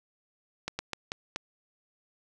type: slowing click train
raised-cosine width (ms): 0.2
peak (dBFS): -15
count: 5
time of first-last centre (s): 0.68-1.361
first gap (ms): 110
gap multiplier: 1.3
effects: none